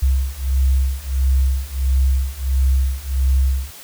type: beating tone pair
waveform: sine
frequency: 65.41 / 66.91 Hz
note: C2 / C2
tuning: 0 / +39 cents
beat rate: 1.5 Hz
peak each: -18 / -17 dBFS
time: 0.02-3.71 s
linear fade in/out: 10 ms
effects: white hiss -39 dBFS RMS until 3.83 s